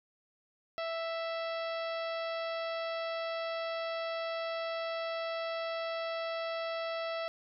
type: harmonic tone with a mistuned harmonic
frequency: 660 Hz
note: E5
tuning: 2 cents sharp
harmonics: 1 / 2 / 3 / 4 / 5 / 6 / 7 / 8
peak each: -35 / -41 / -45 / -47 / -49 / -51 / -52 / -53 dBFS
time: 0.78-7.28 s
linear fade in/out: 0 ms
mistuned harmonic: 7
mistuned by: -23 cents
effects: none